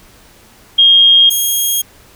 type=tone pair in turn; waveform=sine / 5% pulse; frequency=3239 / 3255 Hz; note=G#7 / G#7; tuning=-44 / -36 cents; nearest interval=unison; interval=8 cents; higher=second; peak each=-4 dBFS; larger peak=neither; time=0.78-1.3 / 1.3-1.82 s; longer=neither; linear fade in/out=10 ms; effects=pink hiss -44 dBFS RMS until 2.15 s